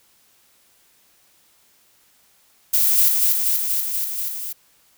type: noise with echo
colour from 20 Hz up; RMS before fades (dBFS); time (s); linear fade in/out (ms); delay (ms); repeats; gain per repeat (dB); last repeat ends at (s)
violet; -17; 2.73-3.09; 10; 240; 6; -2; 4.53
effects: white hiss -58 dBFS RMS until 4.97 s

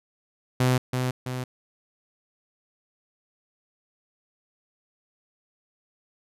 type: tone with echo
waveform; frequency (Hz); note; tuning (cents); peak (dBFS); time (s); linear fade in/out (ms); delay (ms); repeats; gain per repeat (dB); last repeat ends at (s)
sawtooth; 127.1; C3; -50; -15; 0.6-0.78; 5; 330; 2; -5; 1.44
effects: resampled to 32000 Hz

